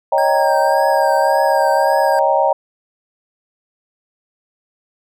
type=chord; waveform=sine; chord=Eb dominant seventh; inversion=third; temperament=equal; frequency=554.4 / 622.3 / 784 / 932.3 Hz; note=Db5 / Eb5 / G5 / Bb5; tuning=0 / 0 / 0 / 0 cents; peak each=-17 dBFS; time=0.12-2.53 s; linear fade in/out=5 ms
type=tone with vibrato; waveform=square; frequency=1613 Hz; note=G6; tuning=49 cents sharp; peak=-26 dBFS; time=0.18-2.19 s; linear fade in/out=0 ms; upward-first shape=triangle; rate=1.8 Hz; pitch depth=69 cents each way
effects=none

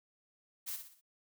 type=noise with echo; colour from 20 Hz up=blue; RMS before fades=-40 dBFS; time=0.66-0.77 s; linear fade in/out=20 ms; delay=61 ms; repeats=4; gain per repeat=-7 dB; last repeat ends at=1.014 s; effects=none

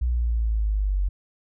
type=linear sweep; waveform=sine; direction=down; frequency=61.74 to 46.25 Hz; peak=-20 dBFS; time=0.01-1.09 s; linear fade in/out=10 ms; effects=none

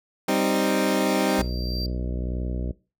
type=chord; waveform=20% pulse; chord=C minor; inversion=second; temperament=equal; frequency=196 / 261.6 / 311.1 Hz; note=G3 / C4 / Eb4; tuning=0 / 0 / 0 cents; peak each=-20 dBFS; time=0.28-1.42 s; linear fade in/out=5 ms
type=tone with exponential growth; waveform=triangle; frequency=4699 Hz; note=D8; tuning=in tune; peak=-28 dBFS; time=0.34-1.86 s; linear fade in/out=1 ms; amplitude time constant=330 ms
type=harmonic tone; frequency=61.74 Hz; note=B1; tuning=in tune; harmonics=1 / 2 / 3 / 4 / 5 / 6 / 7 / 8 / 9 / 10; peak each=-27 / -35 / -34 / -38 / -40 / -40 / -46 / -44 / -46 / -45 dBFS; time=1.38-2.72 s; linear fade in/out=10 ms
effects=noise-tail reverb RT60 0.3 s tail -20 dB re dry

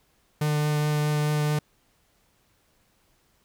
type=tone with vibrato; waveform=45% pulse; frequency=149.8 Hz; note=D3; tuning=35 cents sharp; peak=-22 dBFS; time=0.41-1.59 s; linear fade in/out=5 ms; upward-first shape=triangle; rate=4.7 Hz; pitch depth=10 cents each way; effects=pink hiss -66 dBFS RMS until 3.44 s

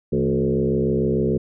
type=tone with frequency modulation; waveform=sine; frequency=293.7 Hz; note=D4; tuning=in tune; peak=-17 dBFS; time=0.12-1.38 s; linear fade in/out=10 ms; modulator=66.7 Hz; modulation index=2.7; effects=none

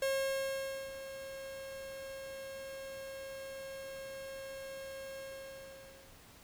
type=tone with ADSR envelope; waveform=45% pulse; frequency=540 Hz; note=C#5; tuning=45 cents flat; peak=-30 dBFS; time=0.02-6.18 s; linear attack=4 ms; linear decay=880 ms; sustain=-13 dB; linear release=980 ms; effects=pink hiss -58 dBFS RMS until 6.43 s

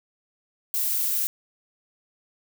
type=noise; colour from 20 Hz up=violet; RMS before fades=-25 dBFS; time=0.74-1.27 s; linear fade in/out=0 ms; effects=none

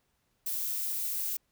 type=noise; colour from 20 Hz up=violet; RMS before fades=-33 dBFS; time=0.46-1.37 s; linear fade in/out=5 ms; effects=pink hiss -75 dBFS RMS until 1.51 s

